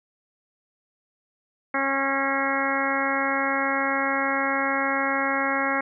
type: harmonic tone with a mistuned harmonic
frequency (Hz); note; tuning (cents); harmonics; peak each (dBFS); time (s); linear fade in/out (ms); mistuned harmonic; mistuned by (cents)
273.2; C#4; -25; 1 / 2 / 3 / 4 / 5 / 6 / 7 / 8; -30 / -30 / -30 / -30 / -30 / -30 / -30 / -30; 1.74-5.81; 5; 8; -15
effects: none

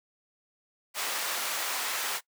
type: high-pass noise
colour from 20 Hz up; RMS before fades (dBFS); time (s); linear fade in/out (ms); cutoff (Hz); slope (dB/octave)
pink; -32; 0.94-2.21; 50; 860; 12
effects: noise-tail reverb RT60 0.1 s tail -21 dB re dry

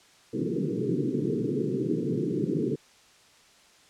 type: band-pass noise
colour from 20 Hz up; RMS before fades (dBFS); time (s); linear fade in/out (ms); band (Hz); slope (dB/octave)
white; -28; 0.33-2.76; 10; 120 to 450; 96
effects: white hiss -57 dBFS RMS until 3.89 s + low-pass 7000 Hz 12 dB/octave

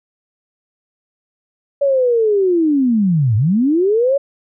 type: linear two-way sweep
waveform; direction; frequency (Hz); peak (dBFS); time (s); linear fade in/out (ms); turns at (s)
sine; down then up; 571 to 100 to 571; -11; 1.81-4.18; 10; 3.36
effects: none

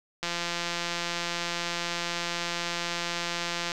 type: click train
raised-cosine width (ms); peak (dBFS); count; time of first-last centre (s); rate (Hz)
0.2; -13; 601; 0.23-3.718; 172
effects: none

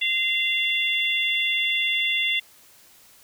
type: harmonic tone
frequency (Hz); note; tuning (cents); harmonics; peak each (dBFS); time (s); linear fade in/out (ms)
691; F5; -19; 3 / 4 / 5; -25 / -25 / -25; 0.01-2.4; 10
effects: white hiss -53 dBFS RMS until 3.23 s

